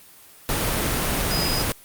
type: tone in noise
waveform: sine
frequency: 4978 Hz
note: D#8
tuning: in tune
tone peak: -25 dBFS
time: 1.31-1.62 s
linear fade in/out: 0 ms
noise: pink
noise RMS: -23 dBFS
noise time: 0.49-1.72 s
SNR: -5 dB
effects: white hiss -48 dBFS RMS until 1.84 s + Opus 32 kbps